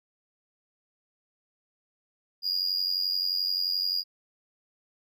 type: tone with amplitude modulation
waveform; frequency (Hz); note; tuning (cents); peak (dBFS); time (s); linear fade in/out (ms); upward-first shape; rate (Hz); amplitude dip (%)
triangle; 4854; D#8; -44; -21; 2.42-4.04; 50; sine; 91.5; 75
effects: none